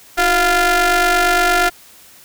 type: ring-modulated tone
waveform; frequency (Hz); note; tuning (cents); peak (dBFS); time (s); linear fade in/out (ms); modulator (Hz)
sawtooth; 341.9; F4; -37; -5; 0.17-1.7; 20; 1050
effects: white hiss -44 dBFS RMS until 2.24 s